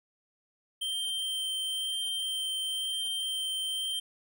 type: tone with vibrato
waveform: square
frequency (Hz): 3136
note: G7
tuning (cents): 0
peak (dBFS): -31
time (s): 0.81-4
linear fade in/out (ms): 10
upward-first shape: sine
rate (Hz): 1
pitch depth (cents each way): 9
effects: none